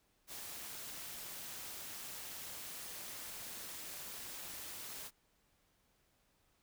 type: noise with amplitude modulation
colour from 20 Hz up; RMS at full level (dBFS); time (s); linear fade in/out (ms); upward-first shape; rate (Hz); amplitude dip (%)
white; -45; 0.27-5.11; 50; sine; 210; 45
effects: pink hiss -75 dBFS RMS until 6.62 s